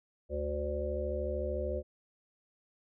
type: harmonic tone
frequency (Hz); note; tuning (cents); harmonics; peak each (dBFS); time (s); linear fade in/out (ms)
73.42; D2; 0; 1 / 3 / 5 / 7 / 8; -36 / -45 / -39 / -37 / -38; 0.29-1.83; 50
effects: none